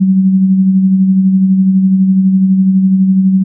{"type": "tone with tremolo", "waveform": "sine", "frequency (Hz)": 190, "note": "F#3", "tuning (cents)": 46, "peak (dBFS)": -4, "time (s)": [0, 3.44], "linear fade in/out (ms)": 20, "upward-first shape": "sine", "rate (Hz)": 12, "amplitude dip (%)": 40, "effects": []}